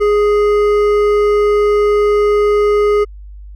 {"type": "tone with hard clipping", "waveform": "sine", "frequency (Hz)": 415.3, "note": "G#4", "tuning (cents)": 0, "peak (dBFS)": -11, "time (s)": [0, 3.05], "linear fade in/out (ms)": 20, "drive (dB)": 9, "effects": ["added 50 Hz sine -30 dBFS peak until 3.55 s"]}